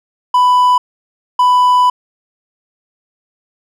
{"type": "tone bursts at uneven times", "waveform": "triangle", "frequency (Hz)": 994, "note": "B5", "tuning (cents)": 11, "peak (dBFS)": -5, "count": 2, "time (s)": [[0.34, 0.78], [1.39, 1.9]], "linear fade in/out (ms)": 5, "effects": []}